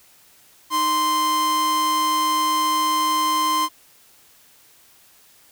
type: tone pair together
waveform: 45% pulse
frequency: 310 / 1042.7 Hz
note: D#4 / C6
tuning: -6 / -6 cents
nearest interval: octave + major sixth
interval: 2100 cents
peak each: -30 / -18 dBFS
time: 0.7-3.69 s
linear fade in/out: 50 ms
effects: white hiss -53 dBFS RMS until 5.51 s